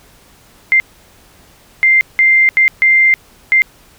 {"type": "tone bursts at uneven times", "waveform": "sine", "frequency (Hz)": 2093, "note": "C7", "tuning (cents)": 0, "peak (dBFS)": -6, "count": 6, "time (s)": [[0.72, 0.8], [1.83, 2.01], [2.19, 2.49], [2.57, 2.68], [2.82, 3.14], [3.52, 3.62]], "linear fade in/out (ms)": 0, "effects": ["pink hiss -46 dBFS RMS until 3.98 s"]}